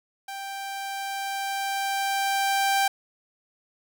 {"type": "tone with level ramp", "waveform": "sawtooth", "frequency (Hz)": 786, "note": "G5", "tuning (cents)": 4, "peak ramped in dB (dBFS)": [-30, -16], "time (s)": [0.28, 2.88], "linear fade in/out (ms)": 5, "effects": []}